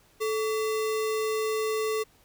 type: tone with sample-and-hold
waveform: sine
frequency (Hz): 435.8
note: A4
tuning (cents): -17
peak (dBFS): -25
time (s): 0.2-2.04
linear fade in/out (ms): 20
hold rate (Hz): 1575
effects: pink hiss -61 dBFS RMS until 2.24 s